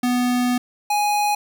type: tone pair in turn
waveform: square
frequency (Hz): 246.9 / 830.5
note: B3 / G#5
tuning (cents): 0 / 0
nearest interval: octave + major sixth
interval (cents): 2100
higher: second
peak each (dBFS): -18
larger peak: neither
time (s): 0.03-0.58 / 0.9-1.35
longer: first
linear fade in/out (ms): 5
effects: 10-bit